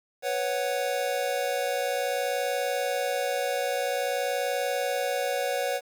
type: chord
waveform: square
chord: B suspended second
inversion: none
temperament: equal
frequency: 493.9 / 554.4 / 740 Hz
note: B4 / C#5 / F#5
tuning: 0 / 0 / 0 cents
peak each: -32 / -30 / -32 dBFS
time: 0.22-5.81 s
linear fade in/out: 50 ms
effects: 9-bit